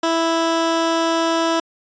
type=tone; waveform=15% pulse; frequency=329.6 Hz; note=E4; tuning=in tune; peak=-10 dBFS; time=0.03-1.6 s; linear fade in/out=5 ms; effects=resampled to 16000 Hz